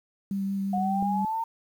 sine tone with vibrato, 196 Hz, G3, in tune, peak -26 dBFS, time 0.31-1.25 s, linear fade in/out 2 ms, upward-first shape triangle, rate 5.6 Hz, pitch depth 13 cents each way
sine linear sweep, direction up, 720 to 918 Hz, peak -26 dBFS, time 0.73-1.44 s, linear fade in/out 5 ms
clicks, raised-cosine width 2 ms, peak -35 / -26 dBFS, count 2, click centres 0.78 / 1.026 s
effects 9-bit

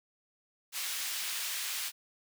pink high-pass noise, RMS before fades -36 dBFS, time 0.72-1.92 s, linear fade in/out 50 ms, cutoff 2200 Hz, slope 12 dB/octave, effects none

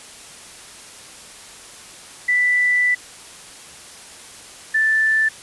sine tone pair in turn, 1979 / 1762.6 Hz, B6 / A6, +3 / +3 cents, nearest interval major second, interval 200 cents, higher first, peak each -14 / -14 dBFS, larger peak neither, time 2.28-2.95 / 4.74-5.29 s, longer first, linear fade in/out 10 ms, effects white hiss -40 dBFS RMS until 5.42 s + resampled to 24000 Hz

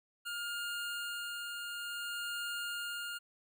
25% pulse tone with tremolo, 1413 Hz, F6, 20 cents sharp, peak -33 dBFS, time 0.25-3.19 s, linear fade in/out 20 ms, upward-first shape sine, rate 0.56 Hz, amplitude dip 30%, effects none

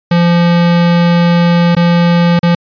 square tone with dropouts, 172.3 Hz, F3, 23 cents flat, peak -7 dBFS, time 0.11-2.55 s, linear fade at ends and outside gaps 5 ms, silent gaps 1.751-1.766 / 2.392-2.43 s, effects resampled to 11025 Hz

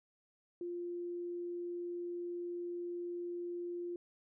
sine tone, 349.2 Hz, F4, in tune, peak -38 dBFS, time 0.61-3.96 s, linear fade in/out 2 ms, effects none

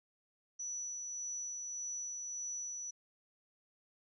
sine tone with tremolo, 5920 Hz, F#8, in tune, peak -38 dBFS, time 0.59-2.91 s, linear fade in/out 10 ms, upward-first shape sine, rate 1.7 Hz, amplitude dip 25%, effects none

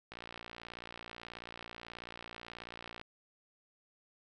click train, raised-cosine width 0.3 ms, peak -29 dBFS, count 170, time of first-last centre 0.12-3.014 s, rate 58.4 Hz, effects none

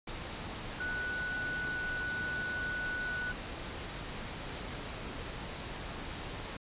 sine tone in noise, 1480 Hz, F#6, in tune, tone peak -34 dBFS, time 0.8-3.32 s, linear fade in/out 5 ms, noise pink, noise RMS -41 dBFS, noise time 0.07-6.57 s, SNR +4 dB, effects resampled to 8000 Hz

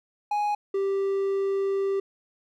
triangle tone pair in turn, 830.6 / 392 Hz, G#5 / G4, 0 / 0 cents, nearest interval octave + minor second, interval 1300 cents, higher first, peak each -21 / -21 dBFS, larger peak neither, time 0.31-0.55 / 0.74-2 s, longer second, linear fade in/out 5 ms, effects none

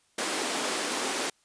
pink high-pass noise, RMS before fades -30 dBFS, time 0.18-1.3 s, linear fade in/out 5 ms, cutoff 270 Hz, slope 24 dB/octave, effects white hiss -67 dBFS RMS until 1.44 s + resampled to 22050 Hz

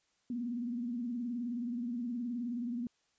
sine tone with vibrato, 240 Hz, B3, 49 cents flat, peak -34 dBFS, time 0.3-2.87 s, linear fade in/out 2 ms, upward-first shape sine, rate 19 Hz, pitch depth 85 cents each way, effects white hiss -75 dBFS RMS until 3.18 s + resampled to 16000 Hz

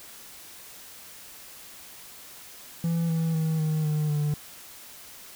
triangle tone with pitch steps, 167.2 / 163.29 / 159.47 / 155.73 / 152.09 / 148.53 Hz, E3 / E3 / D#3 / D#3 / D#3 / D3, +25 / -16 / +43 / +2 / -39 / +20 cents, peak -21 dBFS, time 2.84-4.34 s, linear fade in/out 2 ms, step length 250 ms, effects white hiss -46 dBFS RMS until 5.35 s

